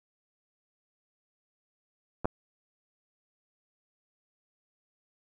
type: clicks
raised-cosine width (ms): 1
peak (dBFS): -20 / -12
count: 2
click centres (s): 2.246 / 2.255
effects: none